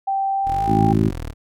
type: tone with pitch glide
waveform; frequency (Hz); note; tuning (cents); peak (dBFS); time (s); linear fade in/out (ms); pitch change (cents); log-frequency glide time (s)
sine; 781 to 794.2; G5 to G5; -7 to +22; -18; 0.07-0.93; 10; +29; 0.32-0.72
type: linear two-way sweep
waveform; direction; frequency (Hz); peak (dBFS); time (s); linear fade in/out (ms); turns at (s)
20% pulse; up then down; 33.21 to 56.6 to 36.28; -22; 0.44-1.34; 50; 0.64
type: harmonic tone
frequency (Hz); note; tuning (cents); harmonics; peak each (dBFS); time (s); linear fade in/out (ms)
54; A1; -32; 2 / 3 / 4 / 5 / 6 / 7; -20 / -21 / -20 / -24 / -23 / -25; 0.66-1.12; 50
effects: none